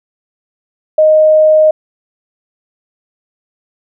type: tone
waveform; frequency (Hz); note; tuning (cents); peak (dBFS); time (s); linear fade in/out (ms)
sine; 621; D#5; -3; -4; 0.98-1.71; 5
effects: none